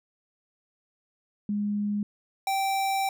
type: tone pair in turn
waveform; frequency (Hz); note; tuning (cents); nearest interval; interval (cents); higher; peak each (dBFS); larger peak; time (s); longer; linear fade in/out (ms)
sine / square; 206.3 / 778.9; G#3 / G5; -11 / -11; octave + major seventh; 2300; second; -25; neither; 1.49-2.03 / 2.47-3.09; second; 2
effects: none